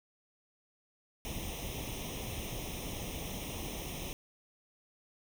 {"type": "noise with comb filter", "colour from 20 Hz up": "pink", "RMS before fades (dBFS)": -40, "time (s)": [1.25, 4.13], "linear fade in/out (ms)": 0, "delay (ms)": 0.33, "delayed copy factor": 0.85, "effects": []}